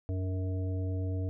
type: harmonic tone with a mistuned harmonic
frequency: 92.5 Hz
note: F#2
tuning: in tune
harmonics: 1 / 3 / 5 / 7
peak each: -30 / -40 / -44 / -47 dBFS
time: 0.09-1.29 s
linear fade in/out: 0 ms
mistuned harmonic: 3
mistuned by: +55 cents
effects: none